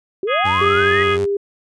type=linear sweep; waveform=sine; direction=up; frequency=360 to 1955 Hz; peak=-18 dBFS; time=0.23-1.03 s; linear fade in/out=2 ms
type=harmonic tone; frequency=415.3 Hz; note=G#4; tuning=in tune; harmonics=3 / 4 / 5 / 6 / 7 / 8; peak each=-19 / -25 / -24 / -26 / -31 / -28 dBFS; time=0.27-1.18 s; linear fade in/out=50 ms
type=tone with vibrato; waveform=sawtooth; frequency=93.9 Hz; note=F#2; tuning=26 cents sharp; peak=-20 dBFS; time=0.44-1.26 s; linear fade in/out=20 ms; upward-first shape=sine; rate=12 Hz; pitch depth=100 cents each way
type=tone; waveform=sine; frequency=401.6 Hz; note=G4; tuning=42 cents sharp; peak=-16 dBFS; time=0.61-1.37 s; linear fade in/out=5 ms
effects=resampled to 22050 Hz